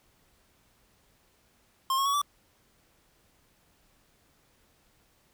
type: tone with pitch steps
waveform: square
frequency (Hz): 1061 / 1092.7 / 1125.4 / 1159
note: C6 / C#6 / C#6 / D6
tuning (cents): +24 / -25 / +26 / -23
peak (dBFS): -25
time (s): 1.9-2.216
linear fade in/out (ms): 2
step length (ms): 79
effects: pink hiss -66 dBFS RMS until 5.33 s